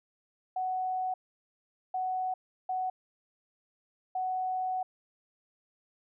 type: tone bursts at uneven times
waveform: sine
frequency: 744 Hz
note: F#5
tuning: 9 cents sharp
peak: -29 dBFS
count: 4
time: 0.56-1.14 / 1.94-2.34 / 2.69-2.9 / 4.15-4.83 s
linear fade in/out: 5 ms
effects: none